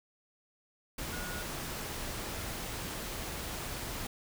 sine tone in noise, 1446 Hz, F#6, 40 cents flat, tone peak -44 dBFS, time 1.12-1.43 s, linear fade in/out 5 ms, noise pink, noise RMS -39 dBFS, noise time 0.98-4.07 s, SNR -8 dB, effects none

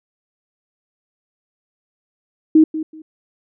sine tone with echo, 314.3 Hz, D#4, 18 cents sharp, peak -6 dBFS, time 2.55-2.64 s, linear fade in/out 5 ms, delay 190 ms, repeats 2, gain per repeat -14 dB, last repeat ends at 3.02 s, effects none

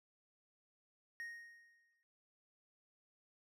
triangle tone with exponential decay, 1864.7 Hz, A#6, in tune, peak -40 dBFS, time 1.2-2.03 s, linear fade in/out 0 ms, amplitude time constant 180 ms, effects none

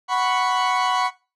40% pulse chord, F# suspended fourth, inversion none, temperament equal, 740 / 987.8 / 1108.7 Hz, F#5 / B5 / C#6, 0 / 0 / 0 cents, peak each -22 dBFS, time 0.08-1.11 s, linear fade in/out 50 ms, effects noise-tail reverb RT60 0.3 s tail -19 dB re dry + low-pass 5000 Hz 12 dB/octave

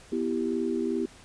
sine chord, E minor, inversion second, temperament equal, 246.9 / 329.6 / 392 Hz, B3 / E4 / G4, 0 / 0 / 0 cents, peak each -30 dBFS, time 0.12-1.06 s, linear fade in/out 5 ms, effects pink hiss -52 dBFS RMS until 1.24 s + resampled to 22050 Hz

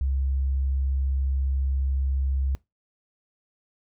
sine tone, 67.2 Hz, C2, 47 cents sharp, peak -22 dBFS, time 0.01-2.55 s, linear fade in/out 0 ms, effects noise-tail reverb RT60 0.2 s tail -22 dB re dry

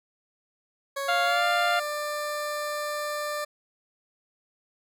20% pulse tone with pitch glide, 554 to 593.8 Hz, C#5 to D5, -1 to +19 cents, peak -24 dBFS, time 0.96-3.45 s, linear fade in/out 10 ms, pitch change +120 cents, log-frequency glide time 1.24-1.44 s
harmonic tone, 698.5 Hz, F5, in tune, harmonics 1 / 2 / 3 / 4 / 5 / 6, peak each -25 / -26 / -34 / -35 / -35 / -38 dBFS, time 1.08-1.8 s, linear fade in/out 10 ms
effects none

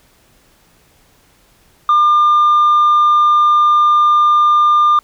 sine tone with tanh clipping, 1200 Hz, D6, 37 cents sharp, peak -8 dBFS, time 1.89-4.99 s, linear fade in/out 2 ms, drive 1 dB, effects pink hiss -52 dBFS RMS until 5.03 s

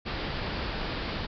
pink low-pass noise, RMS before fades -33 dBFS, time 0.05-1.27 s, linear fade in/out 20 ms, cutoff 5000 Hz, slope 96 dB/octave, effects none

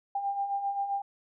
sine beating tone pair, 791 / 798.6 Hz, G5 / G5, +15 / +32 cents, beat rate 7.6 Hz, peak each -37 / -29 dBFS, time 0.15-1.02 s, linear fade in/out 5 ms, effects none

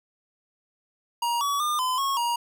square tone with pitch steps, 946 / 1135 / 1206 / 1018 / 1096 / 948 Hz, A#5 / C#6 / D6 / C6 / C#6 / A#5, +25 / +41 / +46 / -48 / -20 / +29 cents, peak -24 dBFS, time 1.22-2.36 s, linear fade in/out 5 ms, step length 190 ms, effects none

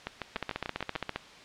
two click trains, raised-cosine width 0.3 ms, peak -17 / -15 dBFS, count 7 / 13, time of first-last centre 0.07-0.954 / 0.36-1.16 s, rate 6.79 / 15 Hz, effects white hiss -50 dBFS RMS until 1.44 s + low-pass 4000 Hz 12 dB/octave

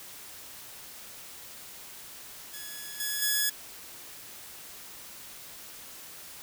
5% pulse tone with level steps, 1692 Hz, G#6, 32 cents sharp, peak -29 / -19 / -14 dBFS, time 2.53-3.5 s, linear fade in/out 10 ms, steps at 3 / 3.22 s, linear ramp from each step 2 ms, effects white hiss -46 dBFS RMS until 6.42 s

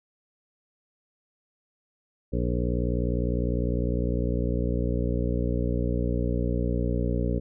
harmonic tone, 59.9 Hz, A#1, 48 cents sharp, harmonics 1 / 2 / 3 / 4 / 5 / 7 / 8 / 9, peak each -27 / -30 / -32 / -33 / -34 / -35 / -36 / -37 dBFS, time 2.32-7.4 s, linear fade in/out 20 ms, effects none

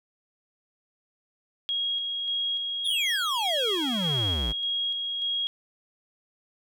sine tone with tremolo, 3286 Hz, G#7, 19 cents flat, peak -25 dBFS, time 1.69-5.47 s, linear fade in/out 0 ms, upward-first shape square, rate 1.7 Hz, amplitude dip 30%
square exponential sweep, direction down, 3729 to 51 Hz, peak -28 dBFS, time 2.84-4.53 s, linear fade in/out 20 ms
effects none

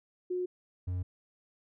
sine / triangle tone pair in turn, 362.2 / 90.55 Hz, F#4 / F#2, -37 / -37 cents, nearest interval 2 octaves, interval 2400 cents, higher first, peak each -30 / -29 dBFS, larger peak second, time 0.3-0.46 / 0.87-1.03 s, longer neither, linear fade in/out 10 ms, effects none

